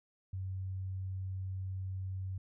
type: tone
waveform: sine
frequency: 94.5 Hz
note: F#2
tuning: 37 cents sharp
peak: -36 dBFS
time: 0.33-2.38 s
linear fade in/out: 5 ms
effects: none